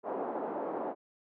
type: band-pass noise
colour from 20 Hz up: white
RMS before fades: -36 dBFS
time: 0.03-0.95 s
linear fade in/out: 50 ms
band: 260 to 840 Hz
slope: 24 dB/octave
effects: none